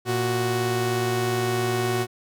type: tone pair together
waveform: sawtooth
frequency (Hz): 116.85 / 370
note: A#2 / F#4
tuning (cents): +5 / 0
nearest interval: octave + minor sixth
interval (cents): 1995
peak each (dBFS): -22 / -20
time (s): 0.05-2.07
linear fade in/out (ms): 50
effects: none